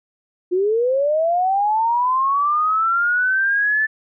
sine linear sweep, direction up, 349.2 to 1760 Hz, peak -15 dBFS, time 0.51-3.87 s, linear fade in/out 20 ms, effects none

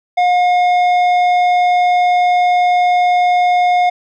sine tone with tanh clipping, 717 Hz, F5, 45 cents sharp, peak -11 dBFS, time 0.17-3.9 s, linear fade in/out 10 ms, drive 10 dB, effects none

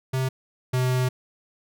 square tone pair in turn, 130.81 / 127.45 Hz, C3 / C3, 0 / -45 cents, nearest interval unison, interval 45 cents, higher first, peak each -23 / -21 dBFS, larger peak second, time 0.13-0.29 / 0.73-1.09 s, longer second, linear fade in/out 10 ms, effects none

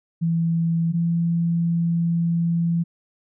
sine tone pair in turn, 166.2 / 168.71 Hz, E3 / E3, +15 / +40 cents, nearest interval unison, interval 25 cents, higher second, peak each -18 dBFS, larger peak neither, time 0.21-0.93 / 0.93-2.84 s, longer second, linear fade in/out 20 ms, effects none

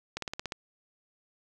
slowing click train, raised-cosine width 0.2 ms, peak -17 dBFS, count 7, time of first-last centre 0.17-0.522 s, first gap 53 ms, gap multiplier 1.04, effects none

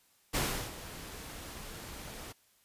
pink noise with ADSR envelope, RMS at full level -30 dBFS, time 0.33-2.33 s, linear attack 21 ms, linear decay 360 ms, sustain -15 dB, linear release 20 ms, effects white hiss -68 dBFS RMS until 2.64 s + resampled to 32000 Hz

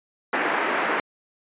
white band-pass noise, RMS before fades -24 dBFS, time 0.33-1 s, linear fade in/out 2 ms, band 250 to 2000 Hz, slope 24 dB/octave, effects resampled to 8000 Hz

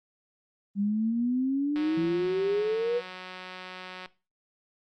sine exponential sweep, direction up, 197.6 to 493.9 Hz, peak -24 dBFS, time 0.75-3.02 s, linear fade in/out 50 ms
click train, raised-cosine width 0.3 ms, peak -25 dBFS, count 424, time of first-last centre 1.76-4.059 s, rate 184 Hz
sine tone with exponential decay, 169.5 Hz, E3, 49 cents sharp, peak -31 dBFS, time 1.97-3.17 s, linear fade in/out 5 ms, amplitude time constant 260 ms
effects noise-tail reverb RT60 0.3 s tail -18 dB re dry + Opus 32 kbps

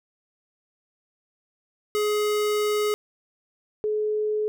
square / sine tone pair in turn, 420 / 425.9 Hz, G#4 / G#4, +19 / +44 cents, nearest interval unison, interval 25 cents, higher second, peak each -22 dBFS, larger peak neither, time 1.95-2.94 / 3.84-4.48 s, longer first, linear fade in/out 0 ms, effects none

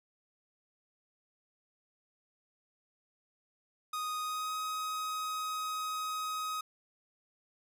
45% pulse tone with pitch glide, 1244 to 1261.4 Hz, D#6 to D#6, -1 to +23 cents, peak -34 dBFS, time 3.93-6.61 s, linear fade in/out 5 ms, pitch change +24 cents, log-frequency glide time 4.22-4.54 s, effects none

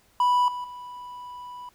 triangle tone with level steps, 986 Hz, B5, 3 cents flat, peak -16 / -28 / -35 dBFS, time 0.2-1.69 s, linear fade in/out 2 ms, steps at 0.48 / 0.64 s, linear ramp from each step 2 ms, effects pink hiss -61 dBFS RMS until 1.74 s

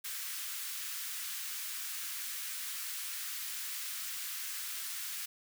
white high-pass noise, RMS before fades -40 dBFS, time 0.04-5.26 s, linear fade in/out 10 ms, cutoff 1300 Hz, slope 24 dB/octave, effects none

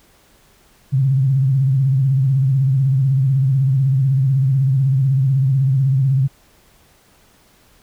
sine tone with vibrato, 134 Hz, C3, 42 cents sharp, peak -12 dBFS, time 0.92-6.28 s, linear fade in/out 20 ms, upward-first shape sine, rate 16 Hz, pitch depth 85 cents each way, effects pink hiss -53 dBFS RMS until 7.82 s

